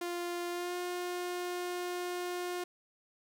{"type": "tone with pitch glide", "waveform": "sawtooth", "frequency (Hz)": [349.2, 356.3], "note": ["F4", "F4"], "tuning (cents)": [0, 35], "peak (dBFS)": -31, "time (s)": [0.01, 2.64], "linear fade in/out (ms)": 5, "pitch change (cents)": 35, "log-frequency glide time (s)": [0.5, 0.75], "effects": []}